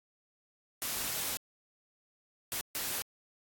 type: noise bursts at uneven times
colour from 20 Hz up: white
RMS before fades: -35 dBFS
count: 3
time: 0.82-1.37 / 2.52-2.61 / 2.75-3.02 s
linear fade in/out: 0 ms
effects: AAC 64 kbps